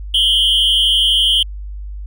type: tone with amplitude modulation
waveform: triangle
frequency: 3136 Hz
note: G7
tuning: in tune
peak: -5 dBFS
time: 0.14-1.43 s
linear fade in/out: 5 ms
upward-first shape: sine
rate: 232 Hz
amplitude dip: 95%
effects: added 50 Hz sine -25 dBFS peak until 2.06 s